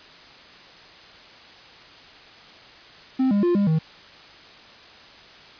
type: tone with pitch steps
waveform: triangle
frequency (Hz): 261.3 / 203 / 350.4 / 201.9 / 158.8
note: C4 / G#3 / F4 / G#3 / D#3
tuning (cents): -2 / -39 / +6 / -49 / +36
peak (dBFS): -15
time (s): 3.19-3.79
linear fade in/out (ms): 10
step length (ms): 120
effects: white hiss -46 dBFS RMS until 5.59 s + resampled to 11025 Hz